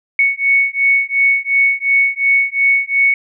sine beating tone pair, 2217 / 2219.8 Hz, C#7 / C#7, 0 / +2 cents, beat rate 2.8 Hz, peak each -14 dBFS, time 0.19-3.14 s, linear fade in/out 2 ms, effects none

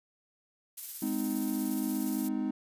violet noise with tremolo, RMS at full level -37 dBFS, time 0.77-2.29 s, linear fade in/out 10 ms, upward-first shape square, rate 17 Hz, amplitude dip 25%
triangle chord, Ab major, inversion none, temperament equal with one note detuned, 207.7 / 256.4 / 311.1 Hz, Ab3 / C4 / Eb4, 0 / -35 / 0 cents, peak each -33 / -31 / -32 dBFS, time 1.02-2.51 s, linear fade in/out 5 ms
effects resampled to 32000 Hz

